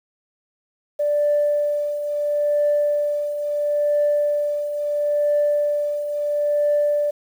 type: tone with tremolo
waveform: sine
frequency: 587.3 Hz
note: D5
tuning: in tune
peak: -14 dBFS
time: 0.99-7.11 s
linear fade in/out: 10 ms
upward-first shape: triangle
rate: 0.74 Hz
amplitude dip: 65%
effects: tanh soft clip ceiling -11 dBFS + 8-bit